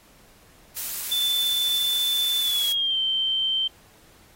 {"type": "noise", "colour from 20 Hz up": "blue", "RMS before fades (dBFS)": -30, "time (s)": [0.76, 2.73], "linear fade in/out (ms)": 10}
{"type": "tone with pitch glide", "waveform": "sine", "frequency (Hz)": [3520, 3118], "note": ["A7", "G7"], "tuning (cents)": [0, -10], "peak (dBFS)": -21, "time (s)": [1.11, 3.68], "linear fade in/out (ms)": 10, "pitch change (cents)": -210, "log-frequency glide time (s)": [2.39, 2.98]}
{"effects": ["pink hiss -55 dBFS RMS until 4.35 s", "AAC 48 kbps"]}